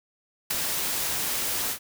white noise with ADSR envelope, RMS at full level -24 dBFS, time 0.5-1.79 s, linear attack 9 ms, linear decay 8 ms, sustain -4 dB, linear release 86 ms, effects none

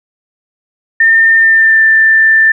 sine tone with pitch glide, 1809 to 1777.9 Hz, A6 to A6, +48 to +18 cents, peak -4 dBFS, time 1-2.52 s, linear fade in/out 5 ms, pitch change -30 cents, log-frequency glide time 1.36-1.83 s, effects none

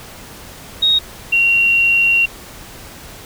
sine tone pair in turn, 3757 / 2751 Hz, A#7 / F7, +13 / -27 cents, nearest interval perfect fourth, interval 540 cents, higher first, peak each -10 dBFS, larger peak neither, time 0.82-0.99 / 1.32-2.26 s, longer second, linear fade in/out 10 ms, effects pink hiss -36 dBFS RMS until 3.25 s

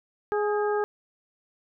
harmonic tone with a mistuned harmonic, 416.9 Hz, G#4, 7 cents sharp, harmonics 1 / 2 / 3 / 4, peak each -24 / -30 / -34 / -36 dBFS, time 0.32-0.84 s, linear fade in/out 0 ms, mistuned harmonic 4, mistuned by -50 cents, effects none

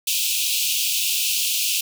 pink high-pass noise, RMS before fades -22 dBFS, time 0.07-1.81 s, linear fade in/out 5 ms, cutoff 2500 Hz, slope 96 dB/octave, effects none

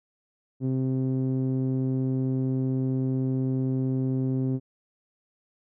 sawtooth tone with low-pass filter, 130.81 Hz, C3, in tune, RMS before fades -26 dBFS, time 0.6-4.6 s, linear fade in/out 50 ms, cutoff 310 Hz, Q 2, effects none

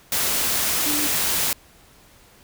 sine tone in noise, 296.3 Hz, D4, 15 cents sharp, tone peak -27 dBFS, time 0.86-1.07 s, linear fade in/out 2 ms, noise white, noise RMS -22 dBFS, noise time 0.12-1.53 s, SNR -8 dB, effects pink hiss -52 dBFS RMS until 2.43 s

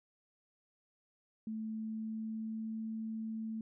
sine tone with pitch glide, 219.5 to 221.5 Hz, A3 to A3, -4 to +12 cents, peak -37 dBFS, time 1.47-3.61 s, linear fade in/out 2 ms, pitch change +16 cents, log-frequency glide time 1.74-2.84 s, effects none

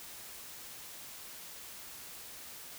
silence, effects white hiss -48 dBFS RMS until 2.78 s

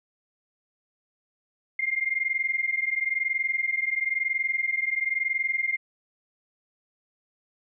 sine tone pair together, 2103 / 2124 Hz, C7 / C7, +8 / +25 cents, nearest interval unison, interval 17 cents, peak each -27 dBFS, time 1.79-5.77 s, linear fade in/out 5 ms, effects none

